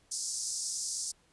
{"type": "band-pass noise", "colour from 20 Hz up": "pink", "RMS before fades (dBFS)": -36, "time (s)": [0.11, 1.12], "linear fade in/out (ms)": 10, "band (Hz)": [5000, 9700], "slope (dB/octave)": 48, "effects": ["pink hiss -67 dBFS RMS until 1.32 s", "resampled to 24000 Hz"]}